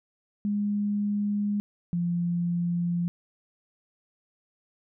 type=tone pair in turn; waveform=sine; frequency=205.5 / 173.17 Hz; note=G#3 / F3; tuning=-18 / -14 cents; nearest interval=minor third; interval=296 cents; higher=first; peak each=-24 dBFS; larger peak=neither; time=0.45-1.6 / 1.93-3.08 s; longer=neither; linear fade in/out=0 ms; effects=none